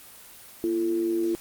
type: tone with amplitude modulation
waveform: sine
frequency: 340 Hz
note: F4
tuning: 46 cents flat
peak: -20 dBFS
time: 0.64-1.35 s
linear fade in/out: 0 ms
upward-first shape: sine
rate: 103 Hz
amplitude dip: 55%
effects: white hiss -47 dBFS RMS until 1.4 s + Opus 24 kbps